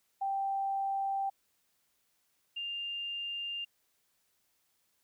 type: tone pair in turn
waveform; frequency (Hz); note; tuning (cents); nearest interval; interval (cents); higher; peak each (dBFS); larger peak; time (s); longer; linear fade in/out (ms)
sine; 784 / 2800; G5 / F7; 0 / +4; octave + minor seventh; 2204; second; -30 / -35; first; 0.21-1.3 / 2.56-3.65; neither; 10
effects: white hiss -75 dBFS RMS until 5.03 s